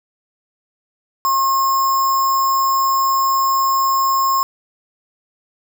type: tone with sample-and-hold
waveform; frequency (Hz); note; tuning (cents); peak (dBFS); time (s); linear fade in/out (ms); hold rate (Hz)
sine; 1076; C6; +48; -13; 1.25-4.43; 0; 6300
effects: none